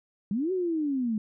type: linear two-way sweep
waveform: sine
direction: up then down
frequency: 185 to 382.2 to 208.3 Hz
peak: -25 dBFS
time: 0.31-1.18 s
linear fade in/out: 2 ms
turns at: 0.52 s
effects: none